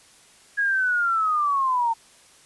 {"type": "linear sweep", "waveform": "sine", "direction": "down", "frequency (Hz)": [1661.2, 898], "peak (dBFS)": -19, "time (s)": [0.57, 1.94], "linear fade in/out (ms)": 20, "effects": ["white hiss -53 dBFS RMS until 2.45 s", "resampled to 24000 Hz"]}